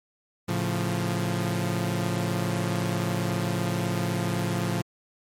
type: chord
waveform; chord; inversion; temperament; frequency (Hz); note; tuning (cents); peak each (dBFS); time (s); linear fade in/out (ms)
sawtooth; A augmented; none; equal with one note detuned; 110.83 / 138.59 / 174.61; A2 / C#3 / E#3; +13 / 0 / 0; -25 / -28 / -24; 0.48-4.82; 10
effects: MP3 64 kbps